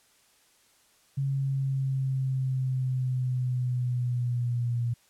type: linear sweep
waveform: sine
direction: down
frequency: 137.6 to 118.6 Hz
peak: -25 dBFS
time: 1.17-4.94 s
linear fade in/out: 10 ms
effects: white hiss -63 dBFS RMS until 5.09 s + low-pass 11000 Hz 12 dB/octave